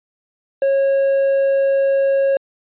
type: tone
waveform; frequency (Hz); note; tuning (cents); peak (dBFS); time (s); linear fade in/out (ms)
triangle; 547; C#5; -23; -11; 0.62-2.37; 2
effects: resampled to 8000 Hz